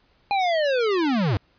square linear sweep, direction down, 818 to 87.31 Hz, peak -20 dBFS, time 0.31-1.37 s, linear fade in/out 0 ms, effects pink hiss -62 dBFS RMS until 1.58 s + resampled to 11025 Hz

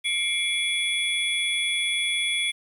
sine tone cluster, 2149 / 2334 / 3389 / 9750 Hz, C7 / D7 / G#7 / D#9, +46 / -11 / +34 / -36 cents, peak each -29 / -28 / -25 / -33 dBFS, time 0.04-2.52 s, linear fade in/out 20 ms, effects tanh soft clip ceiling -12 dBFS + 9-bit

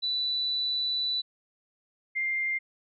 sine tone pair in turn, 3971 / 2104 Hz, B7 / C7, +9 / +9 cents, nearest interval major seventh, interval 1100 cents, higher first, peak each -26 dBFS, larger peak neither, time 0.02-1.22 / 2.15-2.59 s, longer first, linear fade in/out 20 ms, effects none

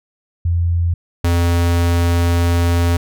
sine / square tone pair in turn, 85.6 / 85.93 Hz, F2 / F2, -34 / -28 cents, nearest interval unison, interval 6 cents, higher second, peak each -13 dBFS, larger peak neither, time 0.45-0.94 / 1.24-2.97 s, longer second, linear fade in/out 5 ms, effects none

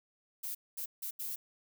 violet noise bursts at uneven times, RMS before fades -39 dBFS, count 4, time 0.43-0.55 / 0.77-0.86 / 1.02-1.11 / 1.19-1.36 s, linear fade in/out 10 ms, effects none

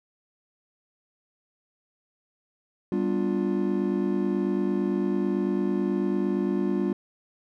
triangle chord, G dominant seventh, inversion none, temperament just, 196 / 245 / 294 / 352.8 Hz, G3 / B3 / D4 / F4, 0 / -14 / +2 / +18 cents, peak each -25 / -29 / -28 / -26 dBFS, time 2.92-6.93 s, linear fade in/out 2 ms, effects none

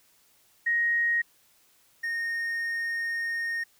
sine / triangle tone pair in turn, 1876 / 1848 Hz, A#6 / A#6, +11 / -16 cents, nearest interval unison, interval 27 cents, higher first, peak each -22 / -26 dBFS, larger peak first, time 0.66-1.22 / 2.03-3.64 s, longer second, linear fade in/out 10 ms, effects white hiss -63 dBFS RMS until 3.79 s

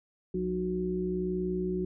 harmonic tone with a mistuned harmonic, 61.3 Hz, B1, 12 cents flat, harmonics 1 / 3 / 5 / 6, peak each -42 / -32 / -40 / -31 dBFS, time 0.34-1.85 s, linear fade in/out 5 ms, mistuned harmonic 3, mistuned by -28 cents, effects none

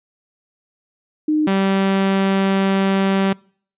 sine / sawtooth tone pair in turn, 306 / 194.01 Hz, D#4 / G3, -29 / -18 cents, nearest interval minor sixth, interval 789 cents, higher first, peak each -14 / -11 dBFS, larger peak second, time 1.28-1.47 / 1.47-3.33 s, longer second, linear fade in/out 5 ms, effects noise-tail reverb RT60 0.5 s tail -25 dB re dry + resampled to 8000 Hz

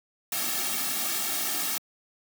white noise with comb filter, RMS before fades -29 dBFS, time 0.32-1.78 s, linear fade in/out 2 ms, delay 2 ms, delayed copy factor -0.9, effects high-pass 200 Hz 12 dB/octave

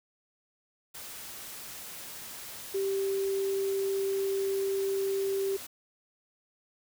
sine tone in noise, 390.5 Hz, G4, 7 cents flat, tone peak -27 dBFS, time 2.74-5.57 s, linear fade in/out 10 ms, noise white, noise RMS -43 dBFS, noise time 0.94-5.67 s, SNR +13 dB, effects none

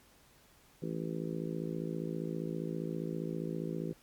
harmonic tone, 55 Hz, A1, in tune, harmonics 3 / 4 / 5 / 6 / 7 / 8 / 9, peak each -38 / -43 / -43 / -42 / -42 / -48 / -46 dBFS, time 0.82-3.93 s, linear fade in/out 5 ms, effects pink hiss -63 dBFS RMS until 4.02 s + MP3 96 kbps

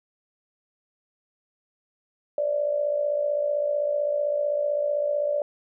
sine tone with amplitude modulation, 585 Hz, D5, 7 cents flat, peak -19 dBFS, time 2.38-5.42 s, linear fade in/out 2 ms, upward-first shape sine, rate 55.7 Hz, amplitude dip 65%, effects none

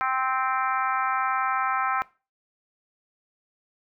harmonic tone, 261.2 Hz, C4, 3 cents flat, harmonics 3 / 4 / 5 / 6 / 7 / 8 / 9, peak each -29 / -29 / -26 / -33 / -37 / -39 / -39 dBFS, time 0.01-2.02 s, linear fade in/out 0 ms, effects noise-tail reverb RT60 0.3 s tail -19 dB re dry

